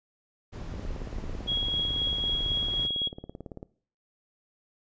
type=noise; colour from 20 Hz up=brown; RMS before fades=-36 dBFS; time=0.52-2.88 s; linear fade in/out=20 ms
type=click train; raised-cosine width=2 ms; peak=-26 dBFS; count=53; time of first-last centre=0.74-3.629 s; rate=18 Hz
type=tone with tremolo; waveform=sine; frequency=3312 Hz; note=G#7; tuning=5 cents flat; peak=-25 dBFS; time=1.47-3.09 s; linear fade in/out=20 ms; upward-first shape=sine; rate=3.9 Hz; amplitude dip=30%
effects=noise-tail reverb RT60 0.5 s tail -21 dB re dry + resampled to 16000 Hz